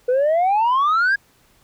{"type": "exponential sweep", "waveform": "sine", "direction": "up", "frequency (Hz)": [485, 1662], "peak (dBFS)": -12, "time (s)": [0.08, 1.16], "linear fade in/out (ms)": 10, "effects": ["tanh soft clip ceiling -13 dBFS", "pink hiss -57 dBFS RMS until 1.63 s"]}